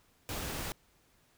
pink noise, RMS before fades -38 dBFS, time 0.29-0.72 s, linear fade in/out 0 ms, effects pink hiss -68 dBFS RMS until 1.37 s

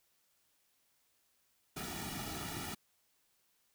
pink noise with comb filter, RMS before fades -42 dBFS, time 1.76-2.75 s, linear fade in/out 10 ms, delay 1.9 ms, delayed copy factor -0.8, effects white hiss -75 dBFS RMS until 3.74 s

